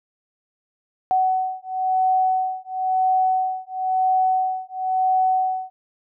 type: beating tone pair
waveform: sine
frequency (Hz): 749 / 749.98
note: F#5 / F#5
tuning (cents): +21 / +23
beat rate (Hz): 0.98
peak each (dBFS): -21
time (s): 1.11-5.7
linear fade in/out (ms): 0
effects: none